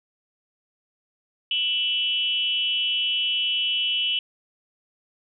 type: tone with frequency modulation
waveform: sine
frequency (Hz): 2970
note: F#7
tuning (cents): +6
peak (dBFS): -21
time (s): 1.51-4.19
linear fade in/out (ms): 2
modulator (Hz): 291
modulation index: 0.74
effects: none